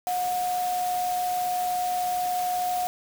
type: tone in noise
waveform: sine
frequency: 724 Hz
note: F#5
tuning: 38 cents flat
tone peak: -24 dBFS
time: 0.07-2.87 s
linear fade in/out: 0 ms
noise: white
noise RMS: -37 dBFS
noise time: 0.07-2.87 s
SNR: +10 dB
effects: none